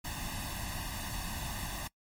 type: noise with comb filter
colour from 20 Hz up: pink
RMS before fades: -38 dBFS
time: 0.04-1.88 s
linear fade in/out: 10 ms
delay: 1.1 ms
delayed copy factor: +0.85
effects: noise-tail reverb RT60 0.1 s tail -23 dB re dry + MP3 64 kbps